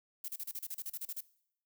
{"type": "noise bursts", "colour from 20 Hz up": "violet", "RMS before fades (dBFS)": -40, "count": 13, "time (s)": [0.24, 1.207], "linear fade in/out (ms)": 5, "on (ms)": 43, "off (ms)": 34, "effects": ["noise-tail reverb RT60 0.7 s tail -20 dB re dry"]}